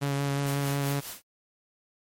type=tone with vibrato; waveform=sawtooth; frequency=140.4 Hz; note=C#3; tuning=22 cents sharp; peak=-22 dBFS; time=0.01-1.01 s; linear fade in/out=20 ms; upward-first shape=sine; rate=5.6 Hz; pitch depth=15 cents each way
type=noise with tremolo; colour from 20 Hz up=white; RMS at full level=-38 dBFS; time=0.44-1.22 s; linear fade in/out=50 ms; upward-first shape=sine; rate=5 Hz; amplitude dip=70%
effects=MP3 64 kbps